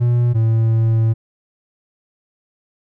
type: tone pair in turn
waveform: triangle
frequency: 120.5 / 112.69 Hz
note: B2 / A2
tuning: -42 / +42 cents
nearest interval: minor second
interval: 116 cents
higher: first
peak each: -10 dBFS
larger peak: neither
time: 0-0.34 / 0.34-1.14 s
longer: second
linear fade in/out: 20 ms
effects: none